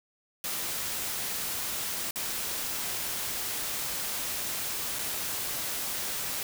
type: noise with dropouts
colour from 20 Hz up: white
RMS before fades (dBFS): -33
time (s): 0.44-6.43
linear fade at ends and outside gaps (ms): 1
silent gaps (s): 2.109-2.158 / 4.987-4.991
effects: none